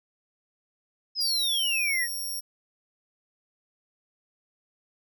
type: exponential sweep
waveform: sine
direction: down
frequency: 5220 to 1833 Hz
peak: -24 dBFS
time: 1.15-2.08 s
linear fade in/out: 50 ms
type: tone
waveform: 10% pulse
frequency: 5570 Hz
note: F8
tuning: 5 cents flat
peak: -25 dBFS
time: 1.2-2.41 s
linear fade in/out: 20 ms
effects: none